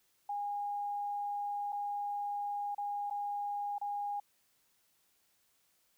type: tone with dropouts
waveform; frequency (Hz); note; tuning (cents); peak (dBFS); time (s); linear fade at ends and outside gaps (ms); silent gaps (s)
sine; 817; G#5; -29; -34; 0.29-4.2; 5; 1.723-1.727 / 2.748-2.78 / 3.1-3.108 / 3.783-3.813
effects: white hiss -73 dBFS RMS until 5.97 s